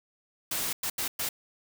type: noise bursts at uneven times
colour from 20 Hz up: white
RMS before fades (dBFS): -31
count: 4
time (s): 0.51-0.73 / 0.83-0.9 / 0.98-1.08 / 1.19-1.29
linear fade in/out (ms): 5
effects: none